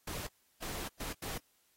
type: noise bursts at uneven times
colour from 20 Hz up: pink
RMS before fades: -41 dBFS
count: 4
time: 0.07-0.27 / 0.62-0.88 / 1-1.13 / 1.22-1.38 s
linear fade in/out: 5 ms
effects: white hiss -72 dBFS RMS until 1.76 s + AAC 48 kbps